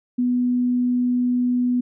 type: tone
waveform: sine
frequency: 246.9 Hz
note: B3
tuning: in tune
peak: -17 dBFS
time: 0.18-1.81 s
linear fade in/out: 10 ms
effects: none